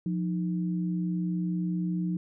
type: tone pair together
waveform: sine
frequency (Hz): 176.53 / 311.1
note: F3 / D#4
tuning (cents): +19 / 0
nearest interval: minor seventh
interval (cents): 981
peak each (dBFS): -27 / -35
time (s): 0.06-2.17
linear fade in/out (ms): 2
effects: none